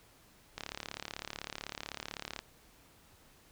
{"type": "click train", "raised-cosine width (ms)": 0.2, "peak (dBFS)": -21, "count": 66, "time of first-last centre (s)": [0.58, 2.391], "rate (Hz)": 35.9, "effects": ["pink hiss -62 dBFS RMS until 3.51 s"]}